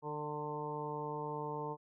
harmonic tone with a mistuned harmonic, 149.7 Hz, D3, 33 cents sharp, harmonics 1 / 2 / 3 / 4 / 5 / 6 / 7, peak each -45 / -48 / -42 / -50 / -52 / -42 / -47 dBFS, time 0.02-1.77 s, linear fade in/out 50 ms, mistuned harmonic 4, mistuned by -19 cents, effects none

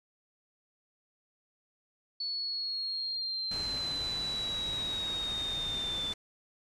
sine linear sweep, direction down, 4429 to 3520 Hz, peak -32 dBFS, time 2.2-6.13 s, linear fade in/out 5 ms
pink low-pass noise, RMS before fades -43 dBFS, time 3.51-6.14 s, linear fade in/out 5 ms, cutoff 8700 Hz, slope 24 dB/octave
effects none

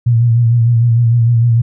sine tone with vibrato, 117.4 Hz, A#2, 13 cents sharp, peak -7 dBFS, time 0.06-1.62 s, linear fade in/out 10 ms, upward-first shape sine, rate 6.6 Hz, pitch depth 48 cents each way, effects none

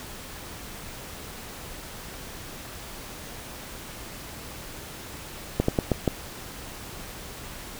slowing click train, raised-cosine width 2 ms, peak -7 dBFS, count 5, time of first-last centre 5.6-6.077 s, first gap 84 ms, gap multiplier 1.24, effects pink hiss -40 dBFS RMS until 7.79 s

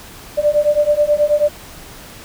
sine beating tone pair, 587.3 / 596.6 Hz, D5 / D5, 0 / +27 cents, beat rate 9.3 Hz, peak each -15 / -14 dBFS, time 0.37-1.49 s, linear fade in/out 20 ms, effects pink hiss -37 dBFS RMS until 2.24 s

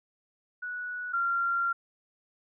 sine tone pair in turn, 1471 / 1381.2 Hz, F#6 / F6, -11 / -20 cents, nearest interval minor second, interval 109 cents, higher first, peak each -33 / -25 dBFS, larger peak second, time 0.62-1.13 / 1.13-1.73 s, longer second, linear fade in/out 10 ms, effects none

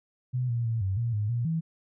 sine tone with pitch steps, 125.8 / 118.1 / 114 / 95.7 / 117.5 / 104.8 / 119.2 / 162.8 Hz, B2 / A#2 / A#2 / G2 / A#2 / G#2 / A#2 / E3, +32 / +23 / -38 / -41 / +14 / +16 / +39 / -21 cents, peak -25 dBFS, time 0.33-1.61 s, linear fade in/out 20 ms, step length 160 ms, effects none

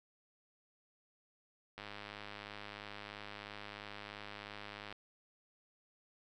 click train, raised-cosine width 0.3 ms, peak -30 dBFS, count 325, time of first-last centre 1.78-4.926 s, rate 103 Hz, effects none

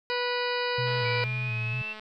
harmonic tone, 490 Hz, B4, 14 cents flat, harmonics 1 / 2 / 3 / 4 / 5 / 6 / 8 / 9 / 10, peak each -30 / -33 / -35 / -36 / -37 / -38 / -39 / -40 / -40 dBFS, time 0.1-1.24 s, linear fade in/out 0 ms
sine tone with vibrato, 120.6 Hz, B2, 41 cents flat, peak -29 dBFS, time 0.78-1.82 s, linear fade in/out 5 ms, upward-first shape square, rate 2.1 Hz, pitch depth 60 cents each way
click train, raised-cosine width 0.3 ms, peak -27 dBFS, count 243, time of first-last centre 0.87-1.996 s, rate 215 Hz
sine exponential sweep, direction up, 2302 to 2694 Hz, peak -32 dBFS, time 1.04-1.94 s, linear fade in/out 20 ms
effects none

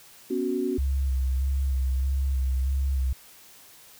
sine chord, B suspended second, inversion none, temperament equal, 246.9 / 277.2 / 370 Hz, B3 / C#4 / F#4, 0 / 0 / 0 cents, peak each -30 / -29 / -27 dBFS, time 0.3-0.78 s, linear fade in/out 10 ms
sine tone with vibrato, 66.5 Hz, C2, 29 cents sharp, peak -22 dBFS, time 0.78-3.13 s, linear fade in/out 5 ms, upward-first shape square, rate 1.6 Hz, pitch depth 32 cents each way
effects white hiss -51 dBFS RMS until 3.99 s

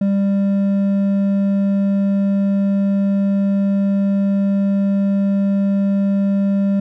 sine tone with hard clipping, 197.9 Hz, G3, 17 cents sharp, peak -15 dBFS, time 0.01-6.8 s, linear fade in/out 5 ms, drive 5 dB, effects none

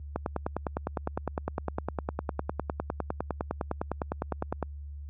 click train, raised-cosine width 1 ms, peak -15 dBFS, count 45, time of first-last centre 0.16-4.627 s, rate 9.85 Hz, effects added 72 Hz sine -34 dBFS peak until 5.09 s + high-pass 80 Hz 12 dB/octave

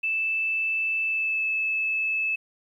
sine tone with pitch glide, 2637 to 2611 Hz, E7 to E7, 0 to -17 cents, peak -23 dBFS, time 0.03-2.36 s, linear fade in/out 10 ms, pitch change -17 cents, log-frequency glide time 1.04-1.47 s, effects 10-bit

